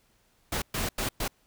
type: noise bursts at uneven times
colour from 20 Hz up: pink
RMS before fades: -30 dBFS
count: 4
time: 0.52-0.62 / 0.74-0.89 / 0.98-1.09 / 1.2-1.28 s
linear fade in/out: 5 ms
effects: pink hiss -67 dBFS RMS until 1.46 s